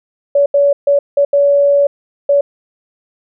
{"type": "tone bursts at uneven times", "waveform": "sine", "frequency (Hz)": 568, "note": "C#5", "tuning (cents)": 42, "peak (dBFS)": -7, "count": 6, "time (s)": [[0.35, 0.46], [0.54, 0.73], [0.87, 0.99], [1.17, 1.25], [1.33, 1.87], [2.29, 2.41]], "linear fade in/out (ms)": 5, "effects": []}